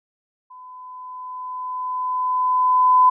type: tone with level ramp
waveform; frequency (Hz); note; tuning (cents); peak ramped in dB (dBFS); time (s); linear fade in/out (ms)
sine; 1009; B5; +37; -39 to -9; 0.5-3.1; 10
effects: none